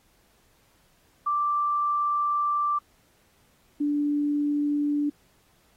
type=tone pair in turn; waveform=sine; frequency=1174.7 / 292 Hz; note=D6 / D4; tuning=0 / -10 cents; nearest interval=2 octaves; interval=2410 cents; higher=first; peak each=-22 dBFS; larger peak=neither; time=1.26-2.79 / 3.8-5.1 s; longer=first; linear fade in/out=10 ms; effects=pink hiss -64 dBFS RMS until 5.76 s + AAC 48 kbps